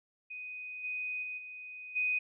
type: tone with level steps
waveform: sine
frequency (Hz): 2496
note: D#7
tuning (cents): +5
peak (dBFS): -40 / -34 / -37 / -43 / -28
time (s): 0.3-2.19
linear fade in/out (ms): 10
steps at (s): 0.83 / 1.22 / 1.37 / 1.95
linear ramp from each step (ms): 20
effects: none